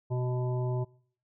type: harmonic tone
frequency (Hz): 125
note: B2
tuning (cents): +21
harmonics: 1 / 3 / 5 / 7 / 8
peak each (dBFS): -28 / -36 / -40 / -44 / -49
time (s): 0.1-0.85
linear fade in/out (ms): 20
effects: noise-tail reverb RT60 0.6 s tail -25 dB re dry